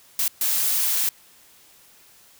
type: noise bursts at uneven times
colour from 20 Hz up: blue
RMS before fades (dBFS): -22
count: 2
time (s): 0.19-0.28 / 0.41-1.09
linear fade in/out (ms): 2
effects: white hiss -53 dBFS RMS until 2.39 s